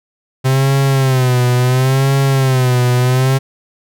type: tone with vibrato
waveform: 45% pulse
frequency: 130.3 Hz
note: C3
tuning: 7 cents flat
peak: -10 dBFS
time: 0.44-3.39 s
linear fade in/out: 20 ms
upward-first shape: sine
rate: 0.72 Hz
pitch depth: 90 cents each way
effects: none